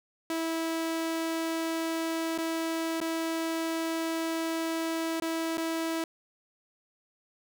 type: tone with dropouts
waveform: sawtooth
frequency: 326.7 Hz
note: E4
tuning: 15 cents flat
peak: -25 dBFS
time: 0.3-6.04 s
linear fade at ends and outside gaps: 2 ms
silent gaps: 2.378-2.385 / 3.003-3.013 / 5.2-5.221 / 5.573-5.579 s
effects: none